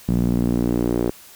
sawtooth tone with band-pass filter sweep, 59.7 Hz, A#1, 42 cents sharp, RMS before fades -20 dBFS, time 0.08-1.11 s, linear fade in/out 10 ms, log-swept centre 190 to 370 Hz, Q 2.1, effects white hiss -45 dBFS RMS until 1.35 s

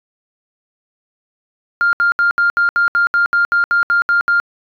sine tone bursts, 1400 Hz, F6, 4 cents sharp, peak -9 dBFS, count 14, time 1.81-4.4 s, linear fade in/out 0 ms, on 120 ms, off 70 ms, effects tanh soft clip ceiling -7 dBFS

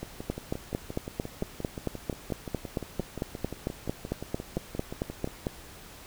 two click trains, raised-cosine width 2 ms, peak -15 / -22 dBFS, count 24 / 31, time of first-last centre 0.3-5.469 / 0.03-5.275 s, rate 4.45 / 5.72 Hz, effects pink hiss -48 dBFS RMS until 6.06 s

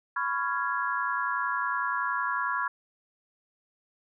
sine chord, C# dominant seventh, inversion third, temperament just, 997.9 / 1108.7 / 1385.9 / 1663.1 Hz, B5 / C#6 / E#6 / G#6, +18 / 0 / -14 / +2 cents, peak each -32 dBFS, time 0.16-2.68 s, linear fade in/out 5 ms, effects none

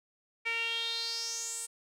sawtooth tone with band-pass filter sweep, 460 Hz, A#4, 23 cents flat, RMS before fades -35 dBFS, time 0.45-1.67 s, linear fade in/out 20 ms, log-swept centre 2300 to 8700 Hz, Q 6.2, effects none

